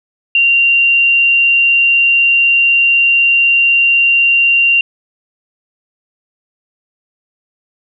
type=tone; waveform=sine; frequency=2768 Hz; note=F7; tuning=16 cents flat; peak=-7 dBFS; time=0.35-4.81 s; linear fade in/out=2 ms; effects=none